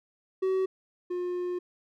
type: tone pair in turn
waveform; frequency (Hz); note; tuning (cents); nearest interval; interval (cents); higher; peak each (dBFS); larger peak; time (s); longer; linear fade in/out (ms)
triangle; 378.3 / 357.1; F#4 / F4; +38 / +39; minor second; 99; first; -22 / -27; first; 0.42-0.66 / 1.1-1.59; second; 10
effects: none